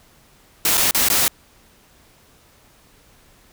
white noise with dropouts, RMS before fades -17 dBFS, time 0.65-1.28 s, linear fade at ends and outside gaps 1 ms, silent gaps 0.772-0.777 / 0.91-0.947 / 1.086-1.1 s, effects pink hiss -53 dBFS RMS until 3.52 s

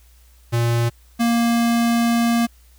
square tone pair in turn, 117.7 / 233.9 Hz, A#2 / A#3, +17 / +6 cents, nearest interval octave, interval 1189 cents, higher second, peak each -17 / -16 dBFS, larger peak second, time 0.52-0.9 / 1.19-2.47 s, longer second, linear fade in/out 20 ms, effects added 60 Hz sine -48 dBFS peak until 2.78 s + white hiss -57 dBFS RMS until 2.78 s

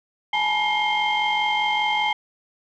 sine tone cluster, 844 / 889 / 971 / 2124 / 3153 Hz, G#5 / A5 / B5 / C7 / G7, +28 / +18 / -30 / +25 / +9 cents, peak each -22 / -29 / -30 / -23 / -26 dBFS, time 0.33-2.13 s, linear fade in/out 5 ms, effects tanh soft clip ceiling -13 dBFS

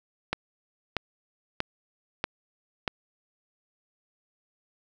click train, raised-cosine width 0.3 ms, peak -10 dBFS, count 5, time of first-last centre 0.33-2.878 s, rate 1.57 Hz, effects none

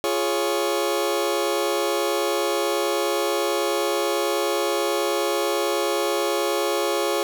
sawtooth chord, Db major, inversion first, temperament just, 346.5 / 415.8 / 554.4 Hz, F4 / Ab4 / Db5, -14 / +2 / 0 cents, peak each -22 / -21 / -21 dBFS, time 0.04-7.23 s, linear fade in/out 0 ms, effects none

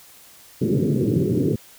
pink band-pass noise, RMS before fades -20 dBFS, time 0.61-1.56 s, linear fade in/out 10 ms, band 110 to 440 Hz, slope 48 dB/octave, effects white hiss -48 dBFS RMS until 1.78 s

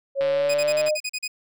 sine tone with pitch glide, 550 to 610.3 Hz, C#5 to D#5, -14 to -34 cents, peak -19 dBFS, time 0.15-0.98 s, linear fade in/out 50 ms, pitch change +180 cents, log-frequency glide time 0.29-0.79 s
click train, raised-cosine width 0.3 ms, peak -18 dBFS, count 100, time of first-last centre 0.21-0.883 s, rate 147 Hz
20% pulse tone bursts, 2489 Hz, D#7, in tune, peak -21 dBFS, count 9, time 0.49-1.279 s, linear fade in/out 10 ms, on 53 ms, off 39 ms
effects none

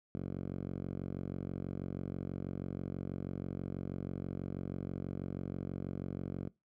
5% pulse tone with band-pass filter, 46.18 Hz, F#1, 3 cents flat, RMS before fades -40 dBFS, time 0.15-6.49 s, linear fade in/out 0 ms, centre 160 Hz, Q 1, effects noise-tail reverb RT60 0.2 s tail -21 dB re dry

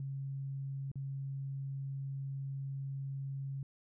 sine tone with dropouts, 136.7 Hz, C#3, 24 cents flat, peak -37 dBFS, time 0-3.63 s, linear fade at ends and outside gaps 2 ms, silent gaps 0.916-0.956 s, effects none

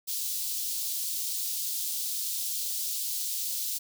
white high-pass noise, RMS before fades -32 dBFS, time 0.07-3.79 s, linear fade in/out 20 ms, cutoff 3700 Hz, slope 24 dB/octave, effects none

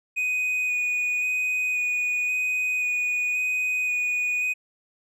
triangle tone with vibrato, 2483 Hz, D#7, 4 cents flat, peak -21 dBFS, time 0.16-4.54 s, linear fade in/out 20 ms, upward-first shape square, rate 0.94 Hz, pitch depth 10 cents each way, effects none

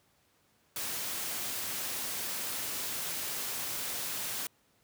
white noise, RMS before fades -36 dBFS, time 0.76-4.47 s, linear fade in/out 2 ms, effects pink hiss -69 dBFS RMS until 4.83 s + high-pass 80 Hz 12 dB/octave

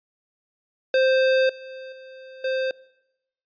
square tone with level steps, 523.3 Hz, C5, in tune, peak -17 / -36 / -41 / -23 dBFS, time 0.94-2.71 s, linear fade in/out 2 ms, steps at 1.49 / 1.92 / 2.44 s, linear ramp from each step 5 ms, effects noise-tail reverb RT60 0.9 s tail -23 dB re dry + resampled to 11025 Hz

